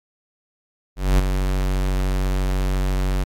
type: tone with ADSR envelope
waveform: square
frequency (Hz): 47.02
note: F#1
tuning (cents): +29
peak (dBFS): -12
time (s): 0.96-3.24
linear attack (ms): 230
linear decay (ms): 10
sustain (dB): -7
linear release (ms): 8
effects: AAC 64 kbps